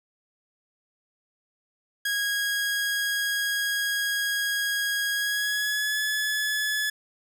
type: tone with pitch glide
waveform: sawtooth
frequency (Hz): 1645 to 1711.9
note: G#6 to A6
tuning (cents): -17 to -48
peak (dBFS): -21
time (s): 2.05-6.9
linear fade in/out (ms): 5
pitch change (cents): +69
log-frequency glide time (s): 5.13-5.99
effects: none